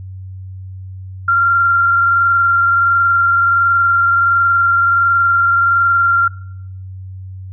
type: tone with frequency modulation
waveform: sine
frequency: 1381 Hz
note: F6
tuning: 20 cents flat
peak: -9 dBFS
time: 1.28-6.28 s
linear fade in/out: 5 ms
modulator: 21.4 Hz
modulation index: 0.62
effects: noise-tail reverb RT60 0.8 s tail -25 dB re dry + added 94 Hz sine -27 dBFS peak until 7.52 s